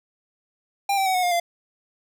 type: tone with pitch steps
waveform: square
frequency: 797 / 774.3 / 752.3 / 730.9 / 710 / 689.8 Hz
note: G5 / G5 / F#5 / F#5 / F5 / F5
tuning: +28 / -22 / +29 / -21 / +28 / -22 cents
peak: -20 dBFS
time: 0.89-1.4 s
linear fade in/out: 5 ms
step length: 85 ms
effects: none

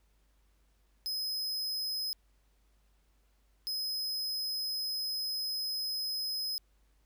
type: tone bursts at uneven times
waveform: 45% pulse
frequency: 5080 Hz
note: D#8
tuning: 35 cents sharp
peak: -33 dBFS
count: 2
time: 1.06-2.13 / 3.67-6.58 s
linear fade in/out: 0 ms
effects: added 50 Hz sine -66 dBFS peak until 7.05 s + pink hiss -75 dBFS RMS until 7.05 s

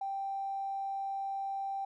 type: tone with tanh clipping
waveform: triangle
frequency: 784 Hz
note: G5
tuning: in tune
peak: -33 dBFS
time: 0.01-1.85 s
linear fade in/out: 5 ms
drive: 2 dB
effects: none

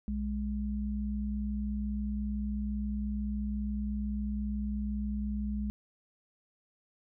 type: tone pair together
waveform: sine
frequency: 61.8 / 207.7 Hz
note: B1 / G#3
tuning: +2 / 0 cents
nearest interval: octave + major sixth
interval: 2098 cents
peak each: -34 / -33 dBFS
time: 0.08-5.7 s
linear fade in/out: 0 ms
effects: none

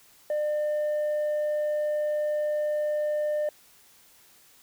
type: tone with tanh clipping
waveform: sine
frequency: 600 Hz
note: D5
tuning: 37 cents sharp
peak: -25 dBFS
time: 0.3-3.49 s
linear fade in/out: 2 ms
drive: 2 dB
effects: white hiss -57 dBFS RMS until 4.62 s

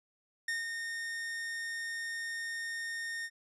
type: tone with ADSR envelope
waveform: 45% pulse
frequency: 1836 Hz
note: A#6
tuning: 27 cents flat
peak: -31 dBFS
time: 0.48-3.3 s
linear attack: 4 ms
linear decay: 160 ms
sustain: -5 dB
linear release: 52 ms
effects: resampled to 24000 Hz

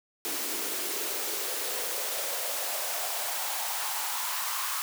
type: noise with high-pass filter sweep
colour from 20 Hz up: white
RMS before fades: -32 dBFS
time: 0.25-4.82 s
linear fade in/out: 0 ms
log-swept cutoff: 300 to 1100 Hz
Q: 3.5
effects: none

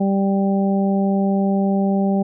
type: harmonic tone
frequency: 196.1 Hz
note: G3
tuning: 1 cent sharp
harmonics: 1 / 2 / 3 / 4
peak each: -16 / -25 / -26 / -27 dBFS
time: 0-2.23 s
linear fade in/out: 10 ms
effects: none

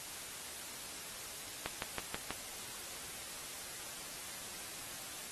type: click train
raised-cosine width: 0.3 ms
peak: -20 dBFS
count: 5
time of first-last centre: 1.66-2.306 s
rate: 6.19 Hz
effects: white hiss -46 dBFS RMS until 5.31 s + AAC 32 kbps

